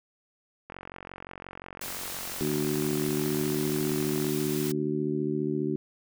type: click train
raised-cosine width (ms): 0.5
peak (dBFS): -25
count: 165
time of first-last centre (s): 0.7-4.289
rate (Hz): 45.7
type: noise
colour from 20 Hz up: white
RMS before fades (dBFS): -37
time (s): 1.81-4.72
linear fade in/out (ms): 5
type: harmonic tone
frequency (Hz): 74.8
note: D2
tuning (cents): +32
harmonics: 2 / 3 / 4 / 5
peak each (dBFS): -33 / -33 / -31 / -30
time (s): 2.41-5.76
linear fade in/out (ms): 0
effects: none